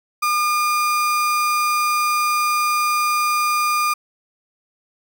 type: tone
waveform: 35% pulse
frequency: 1210 Hz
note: D#6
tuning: 49 cents flat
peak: -15 dBFS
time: 0.22-3.94 s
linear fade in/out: 10 ms
effects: none